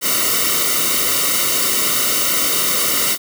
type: noise with comb filter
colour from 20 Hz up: white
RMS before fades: -17 dBFS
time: 0.01-3.18 s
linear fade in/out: 50 ms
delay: 1.2 ms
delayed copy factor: -0.9
effects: none